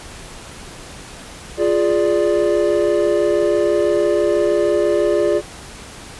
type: chord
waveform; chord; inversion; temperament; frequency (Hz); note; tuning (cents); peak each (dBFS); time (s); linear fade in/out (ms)
triangle; D diminished; first; equal; 349.2 / 415.3 / 587.3; F4 / Ab4 / D5; 0 / 0 / 0; -16; 1.57-5.42; 50
effects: pink hiss -36 dBFS RMS until 6.19 s + resampled to 24000 Hz